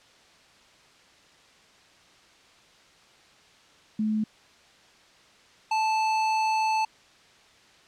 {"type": "tone pair in turn", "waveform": ["sine", "square"], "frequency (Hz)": [215.6, 876.5], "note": ["A3", "A5"], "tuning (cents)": [-35, -7], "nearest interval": "2 octaves", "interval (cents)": 2428, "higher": "second", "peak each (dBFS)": -23, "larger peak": "neither", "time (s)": [[3.99, 4.24], [5.71, 6.85]], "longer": "second", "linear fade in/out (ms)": 5, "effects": ["white hiss -56 dBFS RMS until 7.87 s", "low-pass 5000 Hz 12 dB/octave"]}